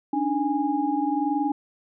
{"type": "tone cluster", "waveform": "sine", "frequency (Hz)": [282.2, 303.2, 824], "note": ["C#4", "D#4", "G#5"], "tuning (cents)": [31, -45, -14], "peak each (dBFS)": -26, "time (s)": [0.13, 1.52], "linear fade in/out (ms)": 5, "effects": []}